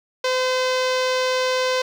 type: tone with low-pass filter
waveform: sawtooth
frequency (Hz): 512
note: C5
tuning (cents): -38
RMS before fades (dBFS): -21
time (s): 0.24-1.82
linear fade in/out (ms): 5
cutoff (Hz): 5000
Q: 1.6
effects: 8-bit